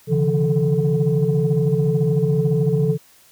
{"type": "tone cluster", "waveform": "sine", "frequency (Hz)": [137.3, 151.1, 169.1, 437.7], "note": ["C#3", "D3", "E3", "A4"], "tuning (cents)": [-16, 50, 44, -9], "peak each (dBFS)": -20, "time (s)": [0.07, 2.98], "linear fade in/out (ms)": 50, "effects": ["tanh soft clip ceiling -8 dBFS", "white hiss -52 dBFS RMS until 3.31 s"]}